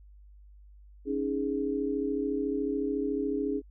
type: chord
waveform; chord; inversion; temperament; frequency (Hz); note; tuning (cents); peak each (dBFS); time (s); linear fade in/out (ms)
sine; C# suspended second; none; equal; 277.2 / 311.1 / 415.3; C#4 / D#4 / G#4; 0 / 0 / 0; -31 / -34 / -31; 1.05-3.62; 50
effects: added 50 Hz sine -50 dBFS peak until 3.7 s